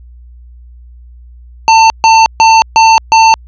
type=tone bursts; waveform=square; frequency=895 Hz; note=A5; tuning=29 cents sharp; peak=-3 dBFS; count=5; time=1.68-3.34 s; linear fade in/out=0 ms; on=220 ms; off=140 ms; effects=added 60 Hz sine -32 dBFS peak until 3.47 s + resampled to 16000 Hz